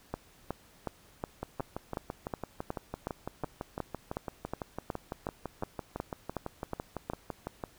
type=two click trains; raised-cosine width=1 ms; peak=-21 / -19 dBFS; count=38 / 20; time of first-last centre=1.43-7.638 / 0.14-7.1 s; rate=5.96 / 2.73 Hz; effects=pink hiss -60 dBFS RMS until 7.78 s